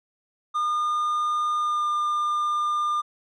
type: tone with pitch glide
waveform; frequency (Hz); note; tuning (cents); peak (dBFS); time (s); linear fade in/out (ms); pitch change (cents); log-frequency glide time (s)
triangle; 1214 to 1202.8; D#6 to D6; -43 to +41; -20; 0.54-3.02; 20; -16; 1.58-1.87
effects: resampled to 24000 Hz